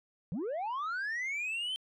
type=linear sweep; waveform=sine; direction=up; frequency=144.1 to 3136 Hz; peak=-30 dBFS; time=0.32-1.76 s; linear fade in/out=0 ms; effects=tanh soft clip ceiling -32 dBFS